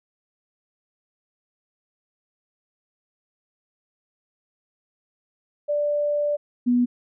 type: tone pair in turn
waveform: sine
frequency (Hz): 587.3 / 244.5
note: D5 / B3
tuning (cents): 0 / -17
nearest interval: octave + minor third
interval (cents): 1517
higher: first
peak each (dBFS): -20 / -16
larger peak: second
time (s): 5.68-6.37 / 6.66-6.86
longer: first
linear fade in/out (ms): 20
effects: none